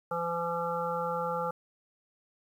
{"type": "harmonic tone", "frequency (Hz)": 170, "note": "F3", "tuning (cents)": -46, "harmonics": [1, 3, 5, 7, 8], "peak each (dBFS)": [-40, -33, -35, -37, -37], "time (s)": [0.11, 1.51], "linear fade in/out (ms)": 5, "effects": ["10-bit"]}